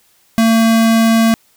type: tone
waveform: square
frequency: 226.1 Hz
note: A3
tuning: 47 cents sharp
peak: -9 dBFS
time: 0.38-1.34 s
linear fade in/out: 0 ms
effects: white hiss -54 dBFS RMS until 1.56 s